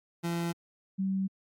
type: tone pair in turn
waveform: 30% pulse / sine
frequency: 170 / 192.05 Hz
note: F3 / G3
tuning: -46 / -35 cents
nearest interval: major second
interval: 211 cents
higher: second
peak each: -27 dBFS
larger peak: neither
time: 0.23-0.53 / 0.98-1.28 s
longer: neither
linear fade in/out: 20 ms
effects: AAC 64 kbps